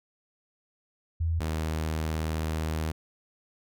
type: tone pair in turn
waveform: sine / sawtooth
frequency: 82.41 / 78.94 Hz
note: E2 / D#2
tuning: 0 / +26 cents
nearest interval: minor second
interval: 74 cents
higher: first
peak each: -24 dBFS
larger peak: neither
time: 1.2-1.4 / 1.4-2.92 s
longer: second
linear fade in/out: 10 ms
effects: none